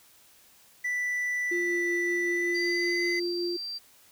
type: tone with pitch glide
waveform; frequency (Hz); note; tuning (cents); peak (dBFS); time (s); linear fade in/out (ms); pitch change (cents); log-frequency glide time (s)
triangle; 1975.5 to 2035; B6 to C7; 0 to -49; -25; 0.84-3.2; 10; +51; 2.24-3.06
type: tone with tremolo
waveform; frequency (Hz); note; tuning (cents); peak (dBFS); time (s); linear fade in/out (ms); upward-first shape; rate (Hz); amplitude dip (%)
sine; 349.2; F4; 0; -27; 1.51-3.57; 10; triangle; 5.3; 25
type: tone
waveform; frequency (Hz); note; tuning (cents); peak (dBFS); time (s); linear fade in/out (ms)
sine; 4700; D8; +1; -33; 2.54-3.79; 20
effects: tanh soft clip ceiling -16 dBFS + white hiss -58 dBFS RMS until 4.11 s